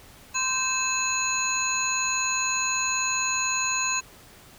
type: tone cluster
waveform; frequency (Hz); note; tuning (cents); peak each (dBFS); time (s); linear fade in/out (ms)
sine; 1037 / 1562 / 2607 / 4081 / 6700; C6 / G6 / E7 / C8 / G#8; -16 / -7 / -20 / -44 / +14; -30 / -35 / -28 / -33 / -27; 0.34-4.01; 20
effects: pink hiss -50 dBFS RMS until 4.58 s